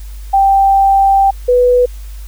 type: tone pair in turn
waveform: sine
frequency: 784 / 493.9 Hz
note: G5 / B4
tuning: 0 / 0 cents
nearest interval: minor sixth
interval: 800 cents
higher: first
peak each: -6 dBFS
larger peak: neither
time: 0.33-1.31 / 1.48-1.86 s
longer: first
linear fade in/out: 10 ms
effects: added 50 Hz sine -25 dBFS peak until 2.27 s + white hiss -43 dBFS RMS until 2.27 s